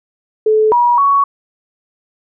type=tone with pitch steps; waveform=sine; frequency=433 / 962 / 1118 Hz; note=A4 / B5 / C#6; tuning=-28 / -46 / +14 cents; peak=-8 dBFS; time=0.46-1.24 s; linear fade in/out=5 ms; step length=260 ms; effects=none